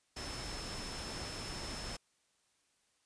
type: tone in noise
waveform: sine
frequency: 5274 Hz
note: E8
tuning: in tune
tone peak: -47 dBFS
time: 0.16-1.97 s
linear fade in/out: 10 ms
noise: pink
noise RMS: -43 dBFS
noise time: 0.16-1.97 s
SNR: -7 dB
effects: white hiss -75 dBFS RMS until 3.05 s + resampled to 22050 Hz